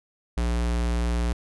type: tone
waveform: square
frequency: 58.9 Hz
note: A#1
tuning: 19 cents sharp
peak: -23 dBFS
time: 0.37-1.33 s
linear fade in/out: 5 ms
effects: resampled to 24000 Hz